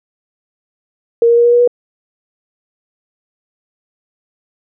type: tone with pitch steps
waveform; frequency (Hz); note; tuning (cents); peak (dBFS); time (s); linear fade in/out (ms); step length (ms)
sine; 466.2 / 470 / 473.8 / 477.6 / 481.5 / 485.4; A#4 / A#4 / A#4 / A#4 / B4 / B4; 0 / +14 / +28 / +42 / -44 / -30; -6; 1.22-1.676; 2; 76
effects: none